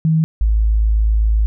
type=tone pair in turn; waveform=sine; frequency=159.6 / 53.88 Hz; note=D#3 / A1; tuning=+44 / -36 cents; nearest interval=octave + perfect fifth; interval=1880 cents; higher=first; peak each=-11 dBFS; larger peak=neither; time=0.05-0.24 / 0.41-1.46 s; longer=second; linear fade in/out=0 ms; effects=none